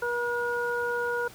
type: harmonic tone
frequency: 480 Hz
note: B4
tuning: 49 cents flat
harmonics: 1 / 2 / 3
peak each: -29 / -34 / -30 dBFS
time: 0.02-1.28 s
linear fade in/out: 5 ms
effects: pink hiss -49 dBFS RMS until 1.34 s + high-pass 60 Hz 12 dB/octave